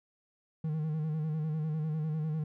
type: tone with vibrato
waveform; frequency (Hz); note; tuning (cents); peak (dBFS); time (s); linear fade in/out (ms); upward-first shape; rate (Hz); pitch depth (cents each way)
triangle; 155.56; D#3; 0; -28; 0.64-2.44; 5; square; 10; 42
effects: none